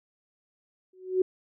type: tone with exponential growth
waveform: sine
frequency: 371.5 Hz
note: F#4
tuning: 7 cents sharp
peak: -17 dBFS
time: 0.93-1.22 s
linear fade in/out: 5 ms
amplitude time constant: 61 ms
effects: none